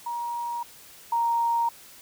sine tone pair in turn, 947 / 932.9 Hz, A#5 / A#5, +27 / +1 cents, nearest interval unison, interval 26 cents, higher first, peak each -28 / -21 dBFS, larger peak second, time 0.06-0.63 / 1.12-1.69 s, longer neither, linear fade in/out 5 ms, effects white hiss -49 dBFS RMS until 2.01 s

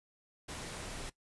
pink noise, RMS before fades -43 dBFS, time 0.48-1.1 s, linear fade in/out 10 ms, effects noise-tail reverb RT60 0.1 s tail -18 dB re dry + resampled to 24000 Hz

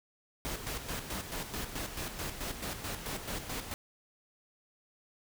pink noise with tremolo, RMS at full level -37 dBFS, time 0.45-3.74 s, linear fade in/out 0 ms, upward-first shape square, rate 4.6 Hz, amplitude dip 55%, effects none

